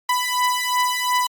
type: beating tone pair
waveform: sawtooth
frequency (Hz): 993 / 995.8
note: B5 / B5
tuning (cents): +9 / +14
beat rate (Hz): 2.8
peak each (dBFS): -18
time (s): 0.09-1.27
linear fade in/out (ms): 5
effects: Opus 48 kbps